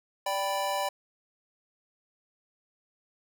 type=chord; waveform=square; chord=G major; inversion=second; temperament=equal with one note detuned; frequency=583.9 / 784 / 987.8 Hz; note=D5 / G5 / B5; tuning=-10 / 0 / 0 cents; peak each=-33 dBFS; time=0.26-0.89 s; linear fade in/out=5 ms; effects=none